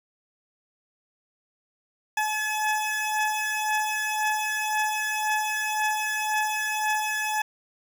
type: beating tone pair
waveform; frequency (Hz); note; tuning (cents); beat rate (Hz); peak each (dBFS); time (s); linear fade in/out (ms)
20% pulse; 854 / 855.9; G#5 / A5; +48 / -48; 1.9; -25 / -21; 2.17-7.42; 5
effects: none